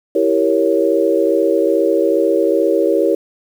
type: chord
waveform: sine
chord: E diminished seventh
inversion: none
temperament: equal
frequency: 329.6 / 392 / 466.2 / 554.4 Hz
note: E4 / G4 / Bb4 / Db5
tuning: 0 / 0 / 0 / 0 cents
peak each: -17 dBFS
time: 0.15-3.15 s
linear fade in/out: 5 ms
effects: 7-bit